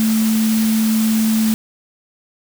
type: tone in noise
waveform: sine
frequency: 220.4 Hz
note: A3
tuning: 3 cents sharp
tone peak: -13 dBFS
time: 0-1.54 s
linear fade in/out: 0 ms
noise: white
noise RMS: -26 dBFS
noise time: 0-1.54 s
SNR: +10 dB
effects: none